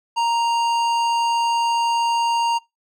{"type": "tone with hard clipping", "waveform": "sine", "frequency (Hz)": 932.3, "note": "A#5", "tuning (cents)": 0, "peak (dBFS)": -19, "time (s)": [0.16, 2.59], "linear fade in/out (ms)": 20, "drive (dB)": 13, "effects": ["noise-tail reverb RT60 0.2 s tail -23 dB re dry"]}